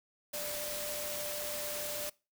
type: tone in noise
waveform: sine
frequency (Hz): 592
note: D5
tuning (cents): +14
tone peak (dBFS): -41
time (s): 0.33-2.1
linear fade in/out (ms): 10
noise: white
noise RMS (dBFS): -39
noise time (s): 0.33-2.1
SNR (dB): -5
effects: noise-tail reverb RT60 0.3 s tail -23 dB re dry